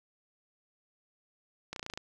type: slowing click train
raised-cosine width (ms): 0.2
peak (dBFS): -21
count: 8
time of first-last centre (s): 1.73-1.975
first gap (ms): 32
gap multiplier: 1.03
effects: none